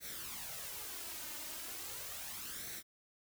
white noise with flanger, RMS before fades -45 dBFS, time 0-2.83 s, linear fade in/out 50 ms, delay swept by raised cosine 0.5 to 3.3 ms, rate 0.37 Hz, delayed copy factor +0.6, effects none

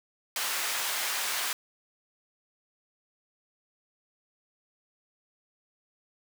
pink high-pass noise, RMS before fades -31 dBFS, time 0.36-1.53 s, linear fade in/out 2 ms, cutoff 1100 Hz, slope 12 dB/octave, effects none

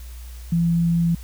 sine tone, 169.1 Hz, E3, 44 cents sharp, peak -16 dBFS, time 0.52-1.15 s, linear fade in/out 5 ms, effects added 60 Hz sine -34 dBFS peak until 1.23 s + white hiss -48 dBFS RMS until 1.23 s

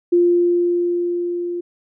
sine tone with level ramp, 349.2 Hz, F4, in tune, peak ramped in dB -10 to -22 dBFS, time 0.12-1.61 s, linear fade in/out 10 ms, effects none

